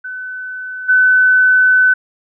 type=tone with level steps; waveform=sine; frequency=1509 Hz; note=F#6; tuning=34 cents sharp; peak=-23 / -7 dBFS; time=0.04-1.94 s; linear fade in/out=10 ms; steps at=0.88 s; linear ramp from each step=20 ms; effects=none